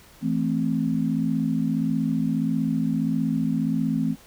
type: chord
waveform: sine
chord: A minor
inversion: second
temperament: equal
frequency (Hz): 164.81 / 220 / 261.6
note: E3 / A3 / C4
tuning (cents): 0 / 0 / 0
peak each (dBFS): -26 / -25 / -25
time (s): 0.21-4.16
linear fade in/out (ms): 50
effects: pink hiss -51 dBFS RMS until 4.26 s